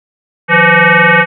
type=tone with frequency modulation; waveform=sine; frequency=180.4 Hz; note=F#3; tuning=44 cents flat; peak=-4 dBFS; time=0.48-1.26 s; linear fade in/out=50 ms; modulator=339 Hz; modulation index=6.4; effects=none